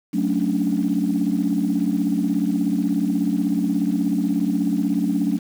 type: chord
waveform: sine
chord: D major seventh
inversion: first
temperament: equal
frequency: 185 / 220 / 277.2 / 293.7 Hz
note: F#3 / A3 / C#4 / D4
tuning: 0 / 0 / 0 / 0 cents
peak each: -23 dBFS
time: 0.13-5.39 s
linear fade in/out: 20 ms
effects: tanh soft clip ceiling -10 dBFS + 7-bit